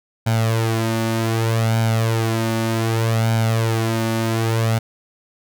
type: tone with flanger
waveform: sawtooth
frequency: 113 Hz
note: A2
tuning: 47 cents sharp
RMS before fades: -19 dBFS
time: 0.26-4.79 s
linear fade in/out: 10 ms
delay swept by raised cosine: 1.3 to 3.4 ms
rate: 0.65 Hz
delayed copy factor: +0.65
effects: none